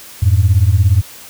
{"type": "beating tone pair", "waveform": "sine", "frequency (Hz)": [87.31, 104.31], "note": ["F2", "G#2"], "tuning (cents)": [0, 8], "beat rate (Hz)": 17, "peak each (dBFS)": -10, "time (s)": [0.22, 1.02], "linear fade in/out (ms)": 10, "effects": ["tanh soft clip ceiling -1 dBFS", "white hiss -36 dBFS RMS until 1.29 s"]}